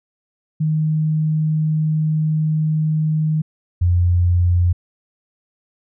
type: tone pair in turn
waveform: sine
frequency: 155.56 / 88.12 Hz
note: D#3 / F2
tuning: 0 / +16 cents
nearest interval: minor seventh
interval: 984 cents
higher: first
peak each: -15 / -12 dBFS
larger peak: second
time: 0.6-3.42 / 3.81-4.73 s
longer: first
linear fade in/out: 10 ms
effects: none